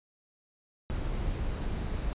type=noise; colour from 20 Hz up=brown; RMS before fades=-32 dBFS; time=0.9-2.13 s; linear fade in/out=0 ms; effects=resampled to 8000 Hz